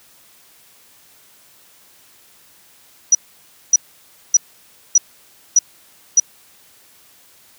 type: tone bursts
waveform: sine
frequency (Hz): 5860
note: F#8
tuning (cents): -18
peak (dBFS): -6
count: 6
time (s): 3.12-6.2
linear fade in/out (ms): 5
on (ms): 30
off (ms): 580
effects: white hiss -50 dBFS RMS until 7.58 s + high-pass 60 Hz 12 dB/octave